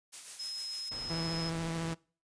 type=noise with tremolo; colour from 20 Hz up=blue; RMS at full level=-41 dBFS; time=0.12-0.9 s; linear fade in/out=20 ms; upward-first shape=sine; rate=6.6 Hz; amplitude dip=40%
type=tone; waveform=sine; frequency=5140 Hz; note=E8; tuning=45 cents flat; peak=-37 dBFS; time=0.39-1.5 s; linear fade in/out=10 ms
type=noise; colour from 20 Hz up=pink; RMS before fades=-45 dBFS; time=0.91-1.94 s; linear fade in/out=10 ms
type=tone with vibrato; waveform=sawtooth; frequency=164.81 Hz; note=E3; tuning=in tune; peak=-30 dBFS; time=1.09-1.95 s; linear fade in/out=20 ms; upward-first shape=triangle; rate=14 Hz; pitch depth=25 cents each way
effects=noise-tail reverb RT60 0.4 s tail -24 dB re dry + resampled to 22050 Hz